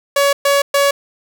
sawtooth tone bursts, 563 Hz, C#5, 27 cents sharp, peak -7 dBFS, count 3, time 0.16-0.91 s, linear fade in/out 5 ms, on 170 ms, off 120 ms, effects none

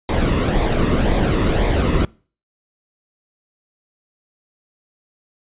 brown noise with flanger, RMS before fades -17 dBFS, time 0.09-2.05 s, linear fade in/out 2 ms, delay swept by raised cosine 0.69 to 1.32 ms, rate 1.9 Hz, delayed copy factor -0.55, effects noise-tail reverb RT60 0.4 s tail -25 dB re dry + resampled to 8000 Hz

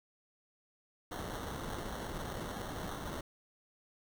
pink noise with sample-and-hold, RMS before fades -41 dBFS, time 1.11-3.21 s, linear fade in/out 5 ms, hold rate 2450 Hz, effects none

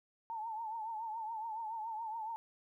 sine tone with vibrato, 890 Hz, A5, 20 cents sharp, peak -38 dBFS, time 0.3-2.36 s, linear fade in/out 0 ms, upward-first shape triangle, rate 7.1 Hz, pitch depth 92 cents each way, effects 13-bit

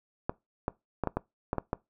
clicks, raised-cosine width 1 ms, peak -14 dBFS, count 8, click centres 0.295 / 0.681 / 1.037 / 1.073 / 1.17 / 1.531 / 1.583 / 1.731 s, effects noise-tail reverb RT60 0.2 s tail -22 dB re dry

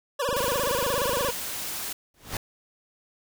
25% pulse tone with vibrato, 524 Hz, C5, 2 cents sharp, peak -21 dBFS, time 0.19-1.31 s, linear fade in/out 10 ms, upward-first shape sine, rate 17 Hz, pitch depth 180 cents each way
click train, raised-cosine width 2 ms, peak -20 dBFS, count 27, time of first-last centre 0.29-1.286 s, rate 26.1 Hz
white noise, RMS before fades -33 dBFS, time 0.36-1.93 s, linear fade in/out 5 ms
pink noise with exponential growth, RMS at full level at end -27 dBFS, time 2.14-2.37 s, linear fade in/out 2 ms, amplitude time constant 49 ms
effects none

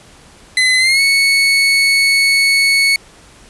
30% pulse tone with pitch glide, 2028 to 2212 Hz, B6 to C#7, +45 to -4 cents, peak -7 dBFS, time 0.57-2.96 s, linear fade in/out 2 ms, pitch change +151 cents, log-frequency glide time 0.78-1.01 s, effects pink hiss -43 dBFS RMS until 3.49 s + resampled to 24000 Hz

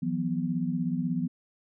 sine chord, E suspended second, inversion none, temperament equal with one note detuned, 164.81 / 181.19 / 246.9 Hz, E3 / F#3 / B3, 0 / -36 / 0 cents, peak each -31 / -31 / -30 dBFS, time 0.02-1.28 s, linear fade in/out 10 ms, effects none

